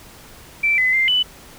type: tone with pitch steps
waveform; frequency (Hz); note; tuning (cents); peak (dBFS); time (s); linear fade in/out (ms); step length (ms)
sine; 2335 / 2022 / 2092 / 2988; D7 / B6 / C7 / F#7; -11 / +40 / -1 / +16; -14; 0.63-1.23; 10; 150
effects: pink hiss -43 dBFS RMS until 1.58 s